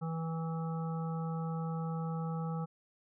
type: harmonic tone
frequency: 163.2 Hz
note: E3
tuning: 17 cents flat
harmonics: 1 / 3 / 5 / 7 / 8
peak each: -34 / -45 / -45 / -51 / -48 dBFS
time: 0.01-2.66 s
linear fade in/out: 20 ms
effects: none